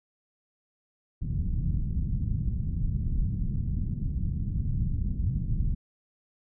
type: low-pass noise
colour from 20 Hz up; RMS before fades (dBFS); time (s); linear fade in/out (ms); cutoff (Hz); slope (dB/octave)
pink; -28; 1.21-5.75; 10; 180; 24
effects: none